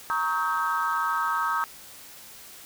sine chord, Eb dominant seventh, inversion second, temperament equal with one note detuned, 932.3 / 1108.7 / 1276.5 / 1568 Hz, Bb5 / Db6 / Eb6 / G6, 0 / 0 / +44 / 0 cents, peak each -29 / -30 / -26 / -30 dBFS, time 0.1-1.64 s, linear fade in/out 0 ms, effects tanh soft clip ceiling -15 dBFS + white hiss -46 dBFS RMS until 2.65 s

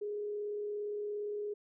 sine tone with frequency modulation, 415.3 Hz, G#4, in tune, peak -35 dBFS, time 0.01-1.54 s, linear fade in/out 10 ms, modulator 37.3 Hz, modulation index 0.2, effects none

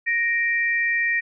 sine tone pair together, 1865 / 2350 Hz, A#6 / D7, 0 / +1 cents, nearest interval major third, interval 401 cents, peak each -20 / -25 dBFS, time 0.06-1.21 s, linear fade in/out 20 ms, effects none

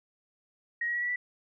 sine tone with pitch steps, 1886 / 1905.7 / 1925.6 / 1945.8 / 1966.1 Hz, A#6 / A#6 / B6 / B6 / B6, +20 / +38 / -44 / -26 / -8 cents, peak -28 dBFS, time 0.81-1.16 s, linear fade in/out 5 ms, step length 70 ms, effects none

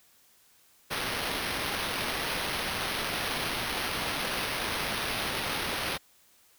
white noise with sample-and-hold, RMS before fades -32 dBFS, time 0.9-5.98 s, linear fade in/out 20 ms, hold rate 7350 Hz, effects white hiss -62 dBFS RMS until 6.58 s

